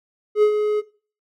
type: tone with ADSR envelope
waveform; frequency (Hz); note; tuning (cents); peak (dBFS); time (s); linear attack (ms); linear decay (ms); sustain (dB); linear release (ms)
triangle; 421.8; G#4; +27; -8; 0.35-0.82; 76; 86; -7; 30
effects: noise-tail reverb RT60 0.4 s tail -19 dB re dry